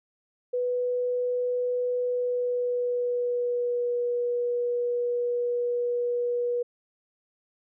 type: tone with pitch glide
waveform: sine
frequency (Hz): 493.9 to 483.7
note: B4 to B4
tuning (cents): 0 to -36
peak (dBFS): -24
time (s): 0.53-6.63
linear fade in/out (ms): 10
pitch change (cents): -36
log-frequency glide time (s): 2.02-3.95
effects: none